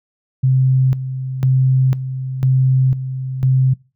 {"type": "tone with tremolo", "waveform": "sine", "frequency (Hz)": 130.81, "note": "C3", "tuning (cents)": 0, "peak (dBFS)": -10, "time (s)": [0.43, 3.74], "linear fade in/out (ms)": 10, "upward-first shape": "square", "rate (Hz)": 1, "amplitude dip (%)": 70, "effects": ["noise-tail reverb RT60 0.3 s tail -23 dB re dry"]}